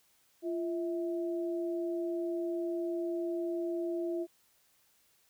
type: tone pair together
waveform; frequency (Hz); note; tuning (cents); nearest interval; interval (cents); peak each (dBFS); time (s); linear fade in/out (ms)
sine; 343.8 / 650; F4 / E5; -27 / -24; major seventh; 1103; -32 / -40; 0.42-4.27; 50
effects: white hiss -69 dBFS RMS until 5.29 s